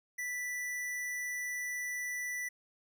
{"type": "tone", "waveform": "square", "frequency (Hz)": 1974, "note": "B6", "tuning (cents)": -1, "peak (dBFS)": -36, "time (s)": [0.18, 2.49], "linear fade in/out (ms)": 10, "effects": []}